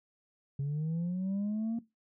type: linear sweep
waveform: sine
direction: up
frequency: 136.7 to 232.8 Hz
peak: -28 dBFS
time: 0.59-1.79 s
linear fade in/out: 5 ms
effects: noise-tail reverb RT60 0.2 s tail -18 dB re dry + tanh soft clip ceiling -29 dBFS